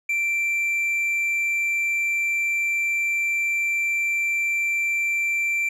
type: tone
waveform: triangle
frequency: 2349 Hz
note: D7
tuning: in tune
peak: -19 dBFS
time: 0.09-5.69 s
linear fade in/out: 5 ms
effects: resampled to 32000 Hz